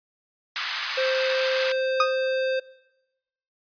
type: high-pass noise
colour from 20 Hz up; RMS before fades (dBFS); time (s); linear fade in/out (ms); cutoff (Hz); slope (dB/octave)
pink; -27; 0.56-1.72; 0; 1200; 24
type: tone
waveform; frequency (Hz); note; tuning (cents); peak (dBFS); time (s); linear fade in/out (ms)
square; 523.3; C5; 0; -23; 0.97-2.6; 10
type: tone with exponential decay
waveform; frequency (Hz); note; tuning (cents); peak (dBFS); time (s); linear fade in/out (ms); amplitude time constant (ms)
40% pulse; 1244.5; D#6; 0; -14; 2-2.17; 2; 36
effects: noise-tail reverb RT60 1.0 s tail -22 dB re dry + resampled to 11025 Hz